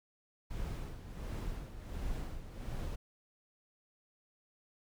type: noise with tremolo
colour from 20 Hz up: brown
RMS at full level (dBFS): -38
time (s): 0.5-2.96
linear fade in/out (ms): 10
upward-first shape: sine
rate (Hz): 1.4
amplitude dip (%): 65
effects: none